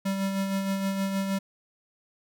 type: tone with tremolo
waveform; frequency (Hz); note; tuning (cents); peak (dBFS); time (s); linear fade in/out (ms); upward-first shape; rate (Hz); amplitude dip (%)
square; 194.6; G3; -12; -25; 0.05-1.39; 10; sine; 6.4; 40
effects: none